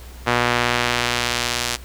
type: tone with band-pass filter sweep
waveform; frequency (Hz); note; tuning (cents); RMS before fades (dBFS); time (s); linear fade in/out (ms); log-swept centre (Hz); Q
sawtooth; 121.1; B2; -34; -21; 0.26-1.77; 20; 1500 to 5800; 0.72
effects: added 62 Hz sine -36 dBFS peak until 1.84 s + pink hiss -44 dBFS RMS until 1.84 s